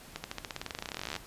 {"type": "accelerating click train", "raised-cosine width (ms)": 0.2, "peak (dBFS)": -18, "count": 30, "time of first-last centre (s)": [0.16, 1.164], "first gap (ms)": 80, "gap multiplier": 0.93, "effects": ["pink hiss -51 dBFS RMS until 1.26 s", "resampled to 32000 Hz"]}